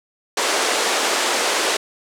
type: band-pass noise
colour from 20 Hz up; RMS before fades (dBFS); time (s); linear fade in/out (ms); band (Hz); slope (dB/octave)
pink; -20; 0.37-1.77; 5; 370 to 9000; 24
effects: none